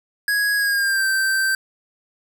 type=tone with pitch glide; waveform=square; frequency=1661.2 to 1558.9 Hz; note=G#6 to G6; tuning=0 to -10 cents; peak=-18 dBFS; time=0.28-1.55 s; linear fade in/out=2 ms; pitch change=-110 cents; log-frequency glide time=0.57-1.07 s; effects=none